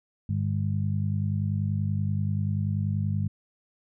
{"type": "harmonic tone", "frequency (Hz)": 50.4, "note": "G1", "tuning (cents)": 49, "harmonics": [2, 3, 4], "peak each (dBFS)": [-26, -30, -32], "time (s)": [0.29, 3.28], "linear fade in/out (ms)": 5, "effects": []}